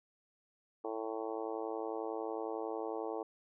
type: harmonic tone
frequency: 111 Hz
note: A2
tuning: 16 cents sharp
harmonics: 3 / 4 / 5 / 6 / 7 / 8 / 9 / 10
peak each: -43 / -40 / -45 / -47 / -45 / -48 / -53 / -52 dBFS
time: 0.84-3.23 s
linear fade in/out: 5 ms
effects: none